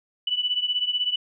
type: beating tone pair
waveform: sine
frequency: 2965 / 2981 Hz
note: F#7 / F#7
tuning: +3 / +12 cents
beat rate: 16 Hz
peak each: -24 / -27 dBFS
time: 0.27-1.16 s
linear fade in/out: 5 ms
effects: none